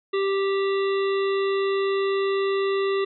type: harmonic tone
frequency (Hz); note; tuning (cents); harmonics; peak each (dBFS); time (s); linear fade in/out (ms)
392; G4; 0; 1 / 3 / 5 / 7 / 9 / 10; -21 / -31 / -35 / -38 / -40 / -41; 0.13-3.05; 10
effects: none